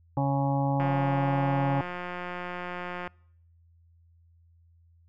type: harmonic tone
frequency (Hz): 138.59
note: C#3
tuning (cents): 0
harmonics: 1 / 2 / 4 / 5 / 6 / 7 / 8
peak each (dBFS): -26 / -30 / -33 / -40 / -30 / -41 / -42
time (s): 0.17-1.81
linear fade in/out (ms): 2
type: click train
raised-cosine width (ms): 0.5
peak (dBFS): -21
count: 406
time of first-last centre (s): 0.8-3.075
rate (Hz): 178
effects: noise-tail reverb RT60 0.7 s tail -26 dB re dry + added 84 Hz sine -57 dBFS peak until 5.08 s